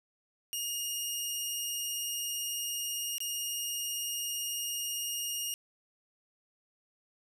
15% pulse tone with dropouts, 2847 Hz, F7, 33 cents sharp, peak -26 dBFS, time 0.53-5.54 s, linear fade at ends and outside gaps 0 ms, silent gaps 3.182-3.204 s, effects none

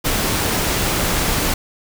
pink noise with ADSR envelope, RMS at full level -17 dBFS, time 0.04-1.54 s, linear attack 24 ms, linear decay 16 ms, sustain -2 dB, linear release 4 ms, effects none

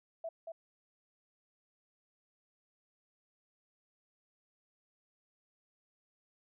sine tone with echo, 659.3 Hz, E5, in tune, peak -37 dBFS, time 0.24-0.29 s, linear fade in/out 5 ms, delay 230 ms, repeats 1, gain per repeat -4 dB, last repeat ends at 0.52 s, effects none

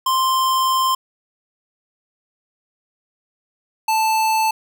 square tone pair in turn, 1046.5 / 880 Hz, C6 / A5, 0 / 0 cents, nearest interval minor third, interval 300 cents, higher first, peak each -16 dBFS, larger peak neither, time 0.06-0.95 / 3.88-4.51 s, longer first, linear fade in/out 5 ms, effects none

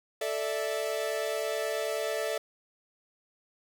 45% pulse chord, A suspended fourth, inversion none, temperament equal with one note detuned, 440 / 587.3 / 656.6 Hz, A4 / D5 / E5, 0 / 0 / -7 cents, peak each -34 dBFS, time 0.21-2.38 s, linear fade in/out 5 ms, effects none

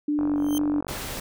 sine tone with vibrato, 294.5 Hz, D4, 5 cents sharp, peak -21 dBFS, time 0.08-0.81 s, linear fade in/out 5 ms, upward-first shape sine, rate 2.2 Hz, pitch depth 13 cents each way
click train, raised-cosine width 1 ms, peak -20 dBFS, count 35, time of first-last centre 0.19-0.91 s, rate 47.2 Hz
10% pulse tone with exponential growth, 3136 Hz, G7, in tune, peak -20 dBFS, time 0.36-0.58 s, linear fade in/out 0 ms, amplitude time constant 47 ms
pink noise, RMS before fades -33 dBFS, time 0.88-1.2 s, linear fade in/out 5 ms
effects none

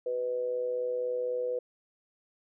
sine tone with amplitude modulation, 496.9 Hz, B4, 11 cents sharp, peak -26 dBFS, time 0.06-1.59 s, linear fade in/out 5 ms, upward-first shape sine, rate 124 Hz, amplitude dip 55%, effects none

